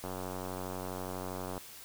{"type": "click train", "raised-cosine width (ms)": 1, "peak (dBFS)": -25, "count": 143, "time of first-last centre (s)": [0.04, 1.578], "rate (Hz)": 92.3, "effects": ["white hiss -50 dBFS RMS until 1.84 s"]}